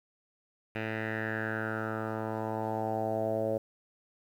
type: tone with low-pass filter sweep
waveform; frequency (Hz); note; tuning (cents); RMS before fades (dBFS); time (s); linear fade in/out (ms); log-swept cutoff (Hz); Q
10% pulse; 110; A2; 0; -33; 0.75-3.58; 5; 2300 to 570; 5.1
effects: 10-bit